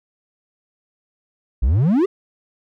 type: exponential sweep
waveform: triangle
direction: up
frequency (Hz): 51.91 to 415.3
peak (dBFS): -11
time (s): 1.62-2.06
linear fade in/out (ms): 10
effects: none